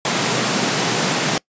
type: high-pass noise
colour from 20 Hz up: pink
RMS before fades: -19 dBFS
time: 0.05-1.38 s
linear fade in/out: 2 ms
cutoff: 120 Hz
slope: 96 dB/octave
effects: noise-tail reverb RT60 0.1 s tail -24 dB re dry + resampled to 16000 Hz